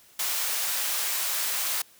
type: high-pass noise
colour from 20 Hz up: white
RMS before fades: -28 dBFS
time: 0.19-1.82 s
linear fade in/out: 5 ms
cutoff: 720 Hz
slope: 12 dB/octave
effects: white hiss -56 dBFS RMS until 1.99 s